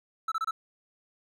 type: tone bursts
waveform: triangle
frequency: 1318.5 Hz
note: E6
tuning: in tune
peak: -25 dBFS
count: 4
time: 0.28-0.51 s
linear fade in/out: 5 ms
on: 38 ms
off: 26 ms
effects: none